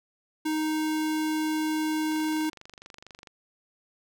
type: tone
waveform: square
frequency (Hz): 311.1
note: D#4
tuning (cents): 0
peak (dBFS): -26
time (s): 0.45-2.5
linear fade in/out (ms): 10
type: click train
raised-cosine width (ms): 0.2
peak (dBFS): -28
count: 29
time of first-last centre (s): 2.12-3.272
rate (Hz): 24.3
effects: none